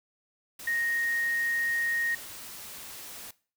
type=tone in noise; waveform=sine; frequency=1864.7 Hz; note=A#6; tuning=in tune; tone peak=-26 dBFS; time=0.67-2.15 s; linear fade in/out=5 ms; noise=white; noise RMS=-43 dBFS; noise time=0.59-3.31 s; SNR=+14 dB; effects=noise-tail reverb RT60 0.4 s tail -20 dB re dry